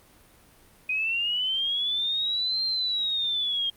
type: linear two-way sweep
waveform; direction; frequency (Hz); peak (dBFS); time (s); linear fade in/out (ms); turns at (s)
sine; up then down; 2489 to 4183 to 3208; -24; 0.89-3.7; 5; 2.64
effects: pink hiss -56 dBFS RMS until 3.76 s + Opus 32 kbps